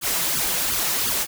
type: noise with flanger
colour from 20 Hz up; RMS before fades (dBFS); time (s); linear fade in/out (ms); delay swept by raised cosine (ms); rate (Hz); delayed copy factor
white; -23; 0.01-1.27; 50; 0.62 to 6.22; 2.8; +0.85
effects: none